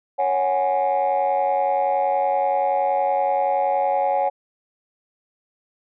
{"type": "chord", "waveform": "sine", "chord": "C# suspended fourth", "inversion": "none", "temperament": "equal", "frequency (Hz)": [554.4, 740, 830.6], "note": ["C#5", "F#5", "G#5"], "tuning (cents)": [0, 0, 0], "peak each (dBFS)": [-21, -21, -20], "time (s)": [0.18, 4.3], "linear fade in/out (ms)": 20, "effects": ["tanh soft clip ceiling -13 dBFS"]}